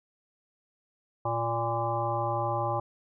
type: harmonic tone with a mistuned harmonic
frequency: 116.54 Hz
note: A#2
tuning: in tune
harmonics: 1 / 3 / 5 / 7 / 9 / 10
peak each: -33 / -37 / -33 / -31 / -34 / -37 dBFS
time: 1.25-2.8 s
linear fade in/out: 5 ms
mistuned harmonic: 9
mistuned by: -36 cents
effects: none